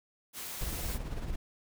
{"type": "noise", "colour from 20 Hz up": "white", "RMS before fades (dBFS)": -41, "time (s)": [0.33, 0.99], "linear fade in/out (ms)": 50}
{"type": "noise with tremolo", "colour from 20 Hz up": "brown", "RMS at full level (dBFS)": -34, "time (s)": [0.61, 1.36], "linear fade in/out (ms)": 5, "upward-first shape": "sine", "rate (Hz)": 18, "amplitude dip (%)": 50}
{"effects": []}